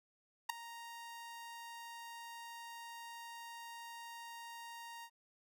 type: tone with ADSR envelope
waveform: sawtooth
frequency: 932.3 Hz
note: A#5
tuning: in tune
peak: -26 dBFS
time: 0.49-5.1 s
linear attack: 9 ms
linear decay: 4 ms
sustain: -18 dB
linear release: 63 ms
effects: none